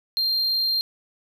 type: tone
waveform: triangle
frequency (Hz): 4186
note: C8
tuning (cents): 0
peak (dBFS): -19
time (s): 0.17-0.81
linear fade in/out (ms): 0
effects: none